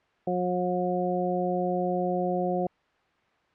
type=harmonic tone; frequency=180 Hz; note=F#3; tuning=47 cents flat; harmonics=1 / 2 / 3 / 4; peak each=-30 / -30 / -30 / -30 dBFS; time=0.27-2.67 s; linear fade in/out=5 ms; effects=white hiss -65 dBFS RMS until 3.54 s + low-pass 2000 Hz 12 dB/octave